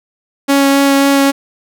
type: tone with vibrato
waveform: sawtooth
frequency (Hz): 277.2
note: C#4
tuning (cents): 0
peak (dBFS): -4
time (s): 0.48-1.32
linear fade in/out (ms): 20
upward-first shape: sine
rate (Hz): 3.7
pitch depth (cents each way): 9
effects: none